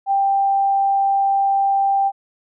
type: tone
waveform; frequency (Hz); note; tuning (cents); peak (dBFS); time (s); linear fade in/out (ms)
sine; 788; G5; +9; -14; 0.06-2.12; 50
effects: none